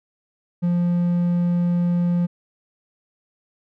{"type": "tone", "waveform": "triangle", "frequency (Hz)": 174.61, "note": "F3", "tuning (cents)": 0, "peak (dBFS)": -15, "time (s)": [0.62, 2.27], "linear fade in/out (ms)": 20, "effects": []}